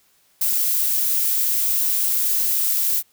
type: noise with ADSR envelope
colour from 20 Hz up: violet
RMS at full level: -18 dBFS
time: 0.41-3.03 s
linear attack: 7 ms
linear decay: 17 ms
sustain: -2 dB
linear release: 50 ms
effects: white hiss -60 dBFS RMS until 3.12 s